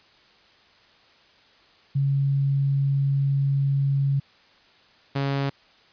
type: tone pair in turn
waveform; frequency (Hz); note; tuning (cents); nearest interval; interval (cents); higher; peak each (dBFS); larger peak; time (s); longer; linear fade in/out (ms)
sine / sawtooth; 138.59 / 138.59; C#3 / C#3; 0 / 0; unison; 0; neither; -19; neither; 1.95-4.2 / 5.15-5.5; first; 10
effects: white hiss -56 dBFS RMS until 5.92 s + resampled to 11025 Hz